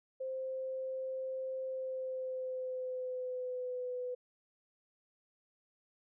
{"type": "tone with pitch glide", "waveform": "sine", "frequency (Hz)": [523.3, 498.5], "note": ["C5", "B4"], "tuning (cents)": [0, 16], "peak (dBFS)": -36, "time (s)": [0.2, 4.15], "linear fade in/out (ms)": 10, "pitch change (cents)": -84, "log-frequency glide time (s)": [1.65, 3.96], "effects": []}